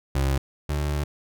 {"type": "tone pair in turn", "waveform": "30% pulse", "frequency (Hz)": [67.8, 73.51], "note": ["C#2", "D2"], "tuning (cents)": [-38, 2], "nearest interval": "minor second", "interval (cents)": 140, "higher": "second", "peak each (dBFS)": [-18, -21], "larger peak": "first", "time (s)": [[0.15, 0.38], [0.69, 1.04]], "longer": "second", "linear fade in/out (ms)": 5, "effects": []}